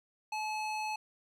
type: tone with band-pass filter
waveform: square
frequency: 859 Hz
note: A5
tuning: 42 cents flat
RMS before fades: -36 dBFS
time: 0.32-0.96 s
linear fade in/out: 5 ms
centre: 2300 Hz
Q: 0.57
effects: none